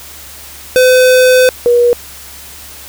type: tone pair in turn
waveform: square / sine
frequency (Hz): 508 / 481.1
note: B4 / B4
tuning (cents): +49 / -45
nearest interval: minor second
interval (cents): 94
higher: first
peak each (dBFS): -5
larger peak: neither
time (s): 0.76-1.49 / 1.66-1.93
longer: first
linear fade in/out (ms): 0
effects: added 71 Hz sine -40 dBFS peak until 2.88 s + white hiss -32 dBFS RMS until 2.88 s